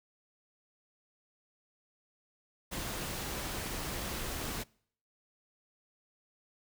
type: noise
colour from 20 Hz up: pink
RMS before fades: -38 dBFS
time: 2.71-4.64 s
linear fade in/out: 20 ms
effects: noise-tail reverb RT60 0.6 s tail -25 dB re dry